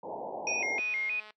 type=low-pass noise; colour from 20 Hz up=white; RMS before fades=-36 dBFS; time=0.03-0.8 s; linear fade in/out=5 ms; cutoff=910 Hz; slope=96 dB/octave
type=tone with vibrato; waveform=sine; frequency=2300 Hz; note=D7; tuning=37 cents flat; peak=-29 dBFS; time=0.47-1.2 s; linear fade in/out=2 ms; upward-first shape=square; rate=3.2 Hz; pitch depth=130 cents each way
type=tone with exponential decay; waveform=sine; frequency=5630 Hz; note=F8; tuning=13 cents sharp; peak=-33 dBFS; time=0.47-1.16 s; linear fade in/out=2 ms; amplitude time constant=150 ms
type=click train; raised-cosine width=0.3 ms; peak=-33 dBFS; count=113; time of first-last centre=0.78-1.306 s; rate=213 Hz
effects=noise-tail reverb RT60 0.1 s tail -21 dB re dry + high-pass 400 Hz 12 dB/octave